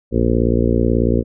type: harmonic tone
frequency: 58.27 Hz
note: A#1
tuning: in tune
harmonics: 1 / 2 / 3 / 4 / 5 / 6 / 7 / 8 / 9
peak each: -19 / -20 / -27 / -19 / -23 / -22 / -23 / -23 / -26 dBFS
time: 0.11-1.24 s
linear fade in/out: 50 ms
effects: none